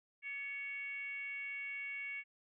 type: tone with frequency modulation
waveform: sine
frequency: 2226 Hz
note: C#7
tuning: 7 cents sharp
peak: -40 dBFS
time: 0.22-2.24 s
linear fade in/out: 50 ms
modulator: 519 Hz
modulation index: 0.54
effects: none